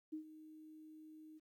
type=tone with ADSR envelope; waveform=sine; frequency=311.1 Hz; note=D#4; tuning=in tune; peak=-40 dBFS; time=0.12-1.4 s; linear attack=15 ms; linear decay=98 ms; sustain=-14 dB; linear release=29 ms; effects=13-bit